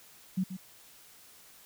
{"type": "tone with echo", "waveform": "sine", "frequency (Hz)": 186.7, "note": "F#3", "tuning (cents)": 16, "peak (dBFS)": -26, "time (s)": [0.37, 0.44], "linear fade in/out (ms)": 10, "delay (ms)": 130, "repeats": 1, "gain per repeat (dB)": -10, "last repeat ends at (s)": 0.57, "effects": ["white hiss -56 dBFS RMS until 1.65 s"]}